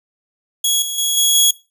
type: tone with level steps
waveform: 15% pulse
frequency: 3336 Hz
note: G#7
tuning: 7 cents sharp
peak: -7 / -15 / -9 / -5 / -3 dBFS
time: 0.64-1.51 s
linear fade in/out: 5 ms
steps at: 0.82 / 0.98 / 1.17 / 1.35 s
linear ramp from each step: 2 ms
effects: noise-tail reverb RT60 0.3 s tail -22 dB re dry